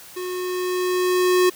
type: tone with level ramp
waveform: square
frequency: 363.8 Hz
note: F#4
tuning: 29 cents flat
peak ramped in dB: -28 to -14 dBFS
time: 0.16-1.5 s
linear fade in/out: 10 ms
effects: white hiss -43 dBFS RMS until 1.55 s